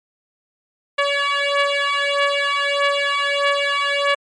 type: beating tone pair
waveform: 10% pulse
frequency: 566 / 567.6 Hz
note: C#5 / C#5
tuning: +36 / +41 cents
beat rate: 1.6 Hz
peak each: -11 dBFS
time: 0.98-4.15 s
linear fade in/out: 10 ms
effects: low-pass 4000 Hz 12 dB/octave + MP3 48 kbps